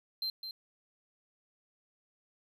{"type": "tone with echo", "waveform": "triangle", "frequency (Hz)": 4132, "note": "C8", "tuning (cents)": -22, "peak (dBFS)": -31, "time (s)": [0.22, 0.3], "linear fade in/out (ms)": 2, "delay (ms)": 210, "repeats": 1, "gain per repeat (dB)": -7, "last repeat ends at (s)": 0.51, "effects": []}